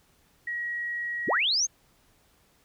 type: tone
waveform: sine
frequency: 1905 Hz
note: A#6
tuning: 37 cents sharp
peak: -29 dBFS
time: 0.47-1.38 s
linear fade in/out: 5 ms
type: linear sweep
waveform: sine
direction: up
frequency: 70.7 to 6600 Hz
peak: -22 dBFS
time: 1.27-1.67 s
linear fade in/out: 20 ms
effects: pink hiss -64 dBFS RMS until 2.64 s